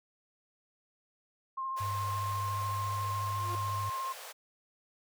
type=tone with vibrato; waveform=sine; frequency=1061 Hz; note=C6; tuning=24 cents sharp; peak=-33 dBFS; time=1.57-4.13 s; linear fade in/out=10 ms; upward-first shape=sine; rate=14 Hz; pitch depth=16 cents each way
type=high-pass noise; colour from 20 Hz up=pink; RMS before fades=-46 dBFS; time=1.76-4.33 s; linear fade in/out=20 ms; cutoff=460 Hz; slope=96 dB/octave
type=tone with pitch glide; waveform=sine; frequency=99.7 to 100.57 Hz; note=G2 to G2; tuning=+30 to +45 cents; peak=-35 dBFS; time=1.8-3.9 s; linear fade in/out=10 ms; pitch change=+15 cents; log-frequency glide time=2.28-2.91 s
type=tone with exponential growth; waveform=sawtooth; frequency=349.2 Hz; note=F4; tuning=in tune; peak=-34 dBFS; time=3.25-3.55 s; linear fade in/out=0 ms; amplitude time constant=65 ms
effects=none